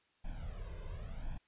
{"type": "noise with flanger", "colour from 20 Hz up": "brown", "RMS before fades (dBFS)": -42, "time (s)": [0.24, 1.38], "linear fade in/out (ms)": 10, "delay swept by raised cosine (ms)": [1.2, 1.98], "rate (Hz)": 0.91, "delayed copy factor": 1, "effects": ["white hiss -73 dBFS RMS until 1.47 s", "resampled to 8000 Hz"]}